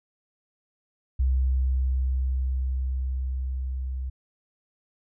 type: tone with level ramp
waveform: sine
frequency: 64.8 Hz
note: C2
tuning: 16 cents flat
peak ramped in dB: -19 to -28 dBFS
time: 1.19-4.1 s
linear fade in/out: 10 ms
effects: none